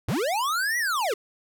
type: linear two-way sweep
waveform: square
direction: up then down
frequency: 74.7 to 1975.5 to 372.2 Hz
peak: -24 dBFS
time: 0.08-1.14 s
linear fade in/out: 5 ms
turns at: 0.78 s
effects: none